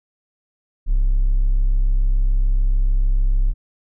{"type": "tone", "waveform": "triangle", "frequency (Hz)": 33.43, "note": "C1", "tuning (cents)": 38, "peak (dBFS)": -10, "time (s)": [0.86, 3.54], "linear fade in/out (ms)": 50, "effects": ["tanh soft clip ceiling -9 dBFS"]}